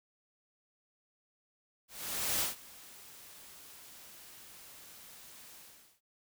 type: noise with ADSR envelope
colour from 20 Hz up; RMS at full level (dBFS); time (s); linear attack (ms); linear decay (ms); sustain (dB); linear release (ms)
white; -31; 1.88-6.01; 530; 140; -22; 440
effects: none